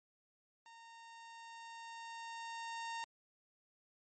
sawtooth tone with level ramp, 920 Hz, A#5, 23 cents flat, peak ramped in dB -52 to -36 dBFS, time 0.66-3.04 s, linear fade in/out 0 ms, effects low-pass 9000 Hz 12 dB/octave + MP3 32 kbps

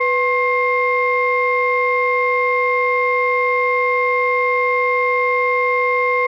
sine tone cluster, 495.9 / 1069 / 2114 Hz, B4 / C6 / C7, +7 / +37 / +17 cents, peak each -18 dBFS, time 0-6.27 s, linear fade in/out 10 ms, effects tanh soft clip ceiling -6 dBFS

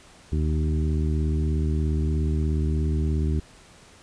harmonic tone with a mistuned harmonic, 76.9 Hz, D#2, 20 cents flat, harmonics 1 / 2 / 3 / 4 / 5, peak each -22 / -28 / -32 / -34 / -36 dBFS, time 0.32-3.4 s, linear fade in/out 5 ms, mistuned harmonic 1, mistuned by -31 cents, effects pink hiss -51 dBFS RMS until 4.02 s + resampled to 22050 Hz

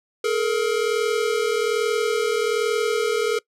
square tone pair together, 425 / 466.2 Hz, G#4 / A#4, +40 / 0 cents, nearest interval major second, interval 160 cents, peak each -23 dBFS, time 0.24-3.39 s, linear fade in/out 5 ms, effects noise-tail reverb RT60 0.1 s tail -23 dB re dry + low-pass 10000 Hz 12 dB/octave

